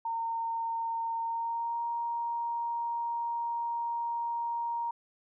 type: tone with pitch glide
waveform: sine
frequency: 916 to 936.9 Hz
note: A#5 to A#5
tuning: -31 to +8 cents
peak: -30 dBFS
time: 0.05-4.91 s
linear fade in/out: 5 ms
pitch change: +39 cents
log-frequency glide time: 1.21-1.83 s
effects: none